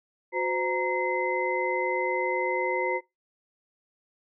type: tone cluster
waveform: sine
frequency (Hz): 366.1 / 514 / 932 / 2052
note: F#4 / C5 / A#5 / C7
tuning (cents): -18 / -31 / -1 / -34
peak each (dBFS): -30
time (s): 0.32-3.01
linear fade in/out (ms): 50
effects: noise-tail reverb RT60 0.2 s tail -22 dB re dry